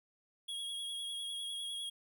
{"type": "tone with vibrato", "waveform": "square", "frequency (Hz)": 3308, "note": "G#7", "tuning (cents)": -8, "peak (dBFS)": -39, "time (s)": [0.48, 1.9], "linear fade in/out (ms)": 10, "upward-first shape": "sine", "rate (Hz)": 9.9, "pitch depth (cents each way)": 26, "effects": []}